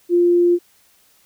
sine tone, 349.2 Hz, F4, in tune, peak -11 dBFS, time 0.09-0.59 s, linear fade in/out 50 ms, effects white hiss -56 dBFS RMS until 1.25 s

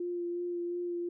sine tone with vibrato, 349.2 Hz, F4, in tune, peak -32 dBFS, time 0-1.09 s, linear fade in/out 5 ms, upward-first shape sine, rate 2.8 Hz, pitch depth 15 cents each way, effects none

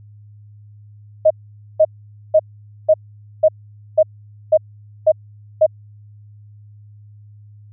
sine tone bursts, 626 Hz, D#5, 10 cents sharp, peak -7 dBFS, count 9, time 1.25-5.665 s, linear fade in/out 10 ms, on 55 ms, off 490 ms, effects added 104 Hz sine -40 dBFS peak until 7.72 s

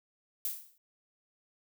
violet noise with exponential decay, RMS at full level -31 dBFS, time 0.45-0.78 s, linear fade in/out 2 ms, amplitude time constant 70 ms, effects none

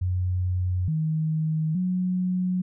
sine tone with pitch steps, 91 / 157.3 / 182.7 Hz, F#2 / D#3 / F#3, -28 / +19 / -22 cents, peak -22 dBFS, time 0.01-2.62 s, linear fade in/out 10 ms, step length 870 ms, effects none

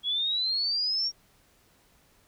sine exponential sweep, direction up, 3322 to 5630 Hz, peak -25 dBFS, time 0.03-1.12 s, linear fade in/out 50 ms, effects pink hiss -63 dBFS RMS until 2.27 s

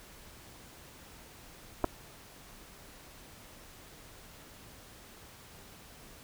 clicks, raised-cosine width 1 ms, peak -14 dBFS, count 2, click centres 1.842 / 1.845 s, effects pink hiss -53 dBFS RMS until 6.23 s

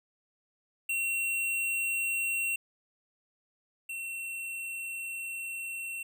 square tone pair in turn, 2730 / 2715 Hz, F7 / F7, -40 / -50 cents, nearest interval unison, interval 10 cents, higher first, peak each -29 / -36 dBFS, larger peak first, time 0.89-2.56 / 3.89-6.03 s, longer second, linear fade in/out 5 ms, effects none

